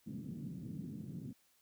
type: band-pass noise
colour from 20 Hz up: pink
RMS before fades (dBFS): -45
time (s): 0.06-1.33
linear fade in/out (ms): 10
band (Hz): 140 to 240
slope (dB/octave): 24
effects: white hiss -72 dBFS RMS until 1.61 s